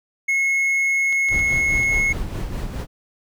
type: tone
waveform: triangle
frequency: 2175 Hz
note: C#7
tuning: 33 cents flat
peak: -15 dBFS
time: 0.28-2.13 s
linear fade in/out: 10 ms
type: clicks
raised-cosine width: 0.2 ms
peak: -20 dBFS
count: 4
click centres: 1.126 / 1.287 / 1.392 / 1.833 s
type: noise with tremolo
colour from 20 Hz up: brown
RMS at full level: -25 dBFS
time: 1.29-2.87 s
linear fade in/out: 50 ms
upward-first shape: sine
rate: 4.8 Hz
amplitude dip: 45%
effects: none